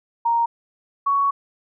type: tone pair in turn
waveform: sine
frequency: 932.3 / 1117.1 Hz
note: A#5 / C#6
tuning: 0 / +13 cents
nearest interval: minor third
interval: 313 cents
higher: second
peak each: -16 dBFS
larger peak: neither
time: 0.25-0.46 / 1.06-1.31 s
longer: second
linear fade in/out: 10 ms
effects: none